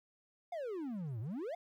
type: exponential two-way sweep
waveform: triangle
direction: down then up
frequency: 732 to 103.83 to 732 Hz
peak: -36 dBFS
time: 0.52-1.55 s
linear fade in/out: 5 ms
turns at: 1.2 s
effects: 13-bit